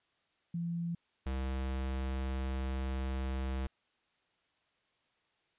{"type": "tone pair in turn", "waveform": ["sine", "square"], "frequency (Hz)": [170, 65.81], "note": ["F3", "C2"], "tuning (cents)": [-46, 11], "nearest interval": "octave + major third", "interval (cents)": 1643, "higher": "first", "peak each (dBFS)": [-33, -34], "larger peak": "first", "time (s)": [[0.54, 0.95], [1.26, 3.67]], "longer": "second", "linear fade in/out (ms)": 5, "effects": ["white hiss -75 dBFS RMS until 5.58 s", "resampled to 8000 Hz"]}